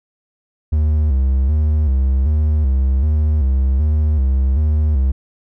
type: tone with vibrato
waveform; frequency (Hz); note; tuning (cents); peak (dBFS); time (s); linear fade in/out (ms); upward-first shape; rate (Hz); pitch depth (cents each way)
triangle; 71.1; C#2; +45; -10; 0.72-5.12; 10; square; 1.3; 120
effects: none